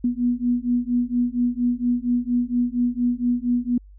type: beating tone pair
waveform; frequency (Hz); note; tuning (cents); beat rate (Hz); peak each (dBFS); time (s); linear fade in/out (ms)
sine; 241.4 / 245.7; B3 / B3; -39 / -9; 4.3; -22; 0.04-3.78; 5
effects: added 49 Hz sine -43 dBFS peak until 3.98 s